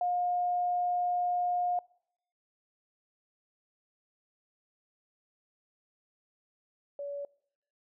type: tone pair in turn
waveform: sine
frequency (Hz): 713 / 568.9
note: F5 / C#5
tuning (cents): +36 / +45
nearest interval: major third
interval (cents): 391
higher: first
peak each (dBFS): -27 / -35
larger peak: first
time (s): 0.01-1.79 / 6.99-7.25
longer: first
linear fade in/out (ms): 2
effects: noise-tail reverb RT60 0.7 s tail -24 dB re dry